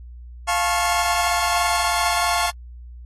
sawtooth chord, F augmented, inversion none, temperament just, 698.5 / 873.1 / 1091.3 Hz, F5 / A5 / C#6, 0 / -14 / -27 cents, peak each -18 / -21 / -19 dBFS, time 0.47-2.51 s, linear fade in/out 20 ms, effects added 60 Hz sine -36 dBFS peak until 3.05 s + AAC 32 kbps

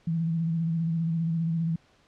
sine tone with vibrato, 164.81 Hz, E3, in tune, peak -24 dBFS, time 0.07-1.76 s, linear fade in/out 5 ms, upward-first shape square, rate 15 Hz, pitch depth 32 cents each way, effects pink hiss -62 dBFS RMS until 2.07 s + low-pass 5000 Hz 12 dB/octave

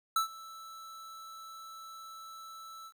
square tone with ADSR envelope, 1318.5 Hz, E6, in tune, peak -25 dBFS, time 0.16-2.93 s, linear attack 4 ms, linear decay 110 ms, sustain -21 dB, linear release 65 ms, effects 11-bit

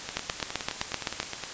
two click trains, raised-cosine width 0.2 ms, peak -15 / -9 dBFS, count 14 / 9, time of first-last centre 0.09-1.437 / 0.17-1.201 s, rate 9.65 / 7.76 Hz, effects white hiss -38 dBFS RMS until 1.53 s + resampled to 16000 Hz

